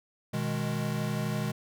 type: chord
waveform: square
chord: G# minor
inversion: first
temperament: equal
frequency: 123.47 / 155.56 / 207.7 Hz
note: B2 / D#3 / G#3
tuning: 0 / 0 / 0 cents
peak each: -34 dBFS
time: 0.33-1.52 s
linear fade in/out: 10 ms
effects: none